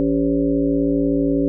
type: harmonic tone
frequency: 56.2 Hz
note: A1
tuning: 37 cents sharp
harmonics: 1 / 3 / 5 / 7 / 9 / 10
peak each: -28 / -27 / -17 / -24 / -26 / -28 dBFS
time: 0-1.48 s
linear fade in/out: 0 ms
effects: none